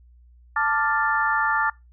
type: harmonic tone with a mistuned harmonic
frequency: 294.4 Hz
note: D4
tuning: 4 cents sharp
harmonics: 3 / 4 / 5 / 6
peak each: -25 / -25 / -25 / -25 dBFS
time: 0.56-1.7 s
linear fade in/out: 5 ms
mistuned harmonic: 5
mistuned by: -92 cents
effects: noise-tail reverb RT60 0.2 s tail -22 dB re dry + added 60 Hz sine -49 dBFS peak until 1.92 s